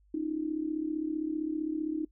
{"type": "tone with amplitude modulation", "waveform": "sine", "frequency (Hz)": 311.1, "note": "D#4", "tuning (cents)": 0, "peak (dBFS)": -26, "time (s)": [0.14, 2.05], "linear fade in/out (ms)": 5, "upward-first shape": "sine", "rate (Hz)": 35.4, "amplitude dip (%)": 80, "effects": ["noise-tail reverb RT60 0.1 s tail -21 dB re dry", "added 50 Hz sine -61 dBFS peak until 2.11 s"]}